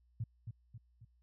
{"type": "tone with echo", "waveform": "sine", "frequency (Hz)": 113.5, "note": "A#2", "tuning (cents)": -46, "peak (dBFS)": -34, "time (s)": [0.2, 0.24], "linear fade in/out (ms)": 5, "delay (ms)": 270, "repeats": 3, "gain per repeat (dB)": -6, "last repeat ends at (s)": 1.05, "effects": ["added 60 Hz sine -67 dBFS peak until 1.22 s"]}